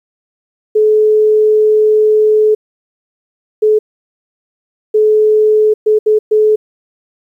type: tone bursts at uneven times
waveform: sine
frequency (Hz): 429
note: A4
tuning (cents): -44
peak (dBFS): -6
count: 6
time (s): 0.75-2.55 / 3.62-3.79 / 4.94-5.74 / 5.86-5.99 / 6.06-6.19 / 6.31-6.56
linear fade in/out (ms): 10
effects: 8-bit